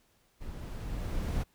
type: noise with level ramp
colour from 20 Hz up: brown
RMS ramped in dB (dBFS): -42 to -30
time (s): 0.4-1.44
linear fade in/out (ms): 20
effects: pink hiss -69 dBFS RMS until 1.54 s